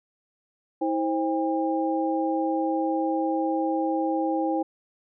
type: tone cluster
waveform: sine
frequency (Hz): 322.3 / 528 / 804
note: E4 / C5 / G5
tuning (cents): -39 / +16 / +44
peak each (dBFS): -25 / -29 / -28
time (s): 0.81-4.63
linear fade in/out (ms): 10
effects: none